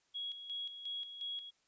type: tone with tremolo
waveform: sine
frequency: 3322 Hz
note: G#7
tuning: in tune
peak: -38 dBFS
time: 0.14-1.51 s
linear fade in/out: 20 ms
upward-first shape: square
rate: 2.8 Hz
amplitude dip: 60%
effects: white hiss -75 dBFS RMS until 1.67 s + resampled to 16000 Hz